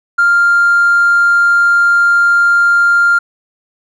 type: tone with hard clipping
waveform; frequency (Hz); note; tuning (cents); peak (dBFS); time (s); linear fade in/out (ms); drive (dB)
sine; 1396.9; F6; 0; -7; 0.18-3.19; 10; 1
effects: none